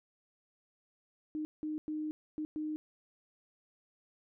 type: tone bursts at uneven times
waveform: sine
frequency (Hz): 307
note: D#4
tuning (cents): -23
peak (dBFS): -34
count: 5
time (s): 1.35-1.45 / 1.63-1.78 / 1.88-2.11 / 2.38-2.45 / 2.56-2.76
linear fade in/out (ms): 0
effects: none